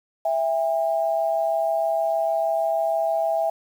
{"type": "tone pair together", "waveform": "sine", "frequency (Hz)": [659.3, 805.7], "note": ["E5", "G5"], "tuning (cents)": [0, 47], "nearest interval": "minor third", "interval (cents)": 347, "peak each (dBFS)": [-21, -25], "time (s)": [0.25, 3.5], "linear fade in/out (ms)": 5, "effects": ["8-bit"]}